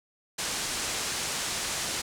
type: low-pass noise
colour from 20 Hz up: white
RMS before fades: -32 dBFS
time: 0.38-2.02 s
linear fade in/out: 10 ms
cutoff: 8800 Hz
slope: 24 dB/octave
effects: none